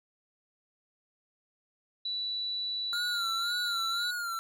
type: tone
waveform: sine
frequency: 3951 Hz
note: B7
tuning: in tune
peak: -31 dBFS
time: 2.05-4.11 s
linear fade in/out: 5 ms
type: tone with vibrato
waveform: square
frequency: 1396.9 Hz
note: F6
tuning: in tune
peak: -33 dBFS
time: 2.93-4.39 s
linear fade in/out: 0 ms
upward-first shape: sine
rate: 1.9 Hz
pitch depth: 68 cents each way
effects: none

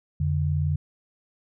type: tone pair together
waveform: sine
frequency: 87.13 / 146.83 Hz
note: F2 / D3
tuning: -4 / 0 cents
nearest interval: major sixth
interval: 904 cents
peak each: -24 dBFS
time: 0.2-0.76 s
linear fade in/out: 5 ms
effects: none

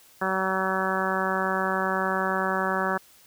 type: harmonic tone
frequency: 189.4 Hz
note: F#3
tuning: 41 cents sharp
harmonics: 1 / 2 / 3 / 4 / 5 / 6 / 7 / 8 / 9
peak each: -32 / -32 / -32 / -32 / -32 / -32 / -32 / -32 / -32 dBFS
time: 0.21-2.98 s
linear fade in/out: 10 ms
effects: white hiss -55 dBFS RMS until 3.26 s

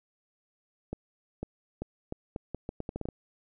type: accelerating click train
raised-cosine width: 2 ms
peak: -21 dBFS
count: 13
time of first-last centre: 0.93-3.087 s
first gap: 500 ms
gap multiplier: 0.78
effects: none

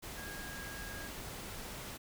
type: tone in noise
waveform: sine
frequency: 1634 Hz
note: G#6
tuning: 29 cents flat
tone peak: -47 dBFS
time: 0.16-1.09 s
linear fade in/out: 20 ms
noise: pink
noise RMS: -45 dBFS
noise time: 0.02-1.98 s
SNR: -5 dB
effects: none

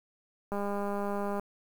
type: click train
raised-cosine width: 1 ms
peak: -21 dBFS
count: 178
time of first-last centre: 0.52-1.396 s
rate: 202 Hz
effects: 8-bit

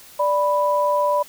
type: tone pair together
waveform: sine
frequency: 587.3 / 987.7 Hz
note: D5 / B5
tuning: 0 / 0 cents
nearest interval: major sixth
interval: 900 cents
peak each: -19 dBFS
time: 0.19-1.23 s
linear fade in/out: 10 ms
effects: white hiss -45 dBFS RMS until 1.28 s

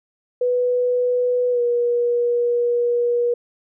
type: tone with pitch glide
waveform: sine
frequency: 493.9 to 479.8 Hz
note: B4 to A#4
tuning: 0 to +50 cents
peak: -16 dBFS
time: 0.41-3.34 s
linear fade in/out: 5 ms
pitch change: -50 cents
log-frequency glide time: 1.51-1.61 s
effects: none

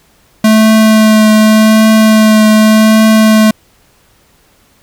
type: tone with vibrato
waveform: square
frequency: 217.4 Hz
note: A3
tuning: 21 cents flat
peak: -4 dBFS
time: 0.44-3.51 s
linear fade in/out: 5 ms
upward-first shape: triangle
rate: 0.86 Hz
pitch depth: 16 cents each way
effects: pink hiss -49 dBFS RMS until 4.82 s

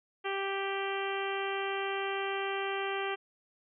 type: harmonic tone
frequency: 392.1 Hz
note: G4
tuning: in tune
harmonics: 1 / 2 / 3 / 4 / 5 / 6 / 7 / 8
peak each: -35 / -38 / -40 / -41 / -42 / -43 / -43 / -44 dBFS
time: 0.24-3.16 s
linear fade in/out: 20 ms
effects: none

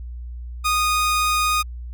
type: tone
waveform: sawtooth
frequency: 1237 Hz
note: D#6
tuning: 10 cents flat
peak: -14 dBFS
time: 0.64-1.63 s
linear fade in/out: 20 ms
effects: added 60 Hz sine -30 dBFS peak until 1.93 s

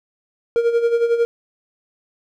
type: tone with tremolo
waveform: triangle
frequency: 467.9 Hz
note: A#4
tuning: 6 cents sharp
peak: -10 dBFS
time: 0.56-1.25 s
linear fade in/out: 0 ms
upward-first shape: sine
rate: 11 Hz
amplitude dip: 65%
effects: none

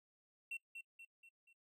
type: tone with echo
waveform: triangle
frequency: 2714 Hz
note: E7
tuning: 50 cents sharp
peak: -40 dBFS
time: 0.51-0.57 s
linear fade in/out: 5 ms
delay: 240 ms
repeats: 4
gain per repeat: -6 dB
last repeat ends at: 1.53 s
effects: noise-tail reverb RT60 0.1 s tail -21 dB re dry

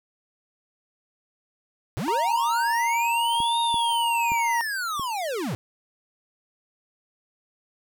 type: linear two-way sweep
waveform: square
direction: up then down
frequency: 91 to 3729 to 91 Hz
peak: -27 dBFS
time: 1.97-5.55 s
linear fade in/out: 0 ms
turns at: 3.6 s
type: tone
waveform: triangle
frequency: 932.3 Hz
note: A#5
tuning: in tune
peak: -20 dBFS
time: 2.08-4.61 s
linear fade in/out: 0 ms
type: clicks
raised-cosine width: 3 ms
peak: -23 dBFS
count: 4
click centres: 3.403 / 3.743 / 4.319 / 4.996 s
effects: none

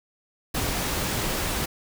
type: noise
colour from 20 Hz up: pink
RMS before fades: -27 dBFS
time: 0.54-1.66 s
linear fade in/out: 10 ms
effects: none

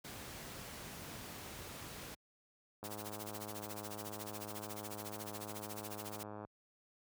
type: noise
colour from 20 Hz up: pink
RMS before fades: -48 dBFS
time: 0.04-2.15 s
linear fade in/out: 10 ms
type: click train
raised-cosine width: 1 ms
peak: -33 dBFS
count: 381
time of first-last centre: 2.83-6.449 s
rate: 105 Hz
type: noise with tremolo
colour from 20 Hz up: white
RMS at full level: -46 dBFS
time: 2.84-6.23 s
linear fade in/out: 0 ms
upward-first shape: sine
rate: 14 Hz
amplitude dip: 90%
effects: high-pass 60 Hz 12 dB/octave

